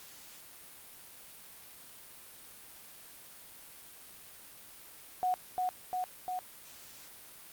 sine tone with echo, 734 Hz, F#5, 14 cents flat, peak -27 dBFS, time 5.23-5.34 s, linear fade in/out 0 ms, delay 350 ms, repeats 3, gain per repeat -2 dB, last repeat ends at 6.39 s, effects white hiss -52 dBFS RMS until 7.52 s + Opus 48 kbps

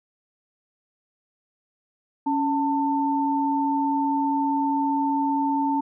sine tone pair together, 278.9 / 892.4 Hz, C#4 / A5, +11 / +24 cents, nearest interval octave + minor sixth, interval 2013 cents, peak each -23 dBFS, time 2.26-5.81 s, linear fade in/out 10 ms, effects none

